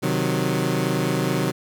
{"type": "chord", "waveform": "20% pulse", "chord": "C diminished", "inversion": "none", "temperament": "equal", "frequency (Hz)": [130.81, 155.56, 185], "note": ["C3", "Eb3", "Gb3"], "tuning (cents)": [0, 0, 0], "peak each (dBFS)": -20, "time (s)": [0.02, 1.52], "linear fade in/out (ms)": 20, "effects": []}